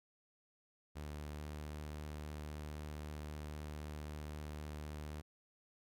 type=tone with pitch glide; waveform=sawtooth; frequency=74.5 to 75.32 Hz; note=D2 to D2; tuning=+25 to +44 cents; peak=-40 dBFS; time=0.95-5.22 s; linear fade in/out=20 ms; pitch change=+19 cents; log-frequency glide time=1.24-1.62 s; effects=none